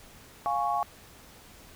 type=chord; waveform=sine; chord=Db major; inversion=first; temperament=equal with one note detuned; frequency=701.7 / 830.6 / 1108.7 Hz; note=F5 / Ab5 / Db6; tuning=+8 / 0 / 0 cents; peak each=-30 / -29 / -30 dBFS; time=0.46-0.83 s; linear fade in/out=0 ms; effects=pink hiss -52 dBFS RMS until 1.75 s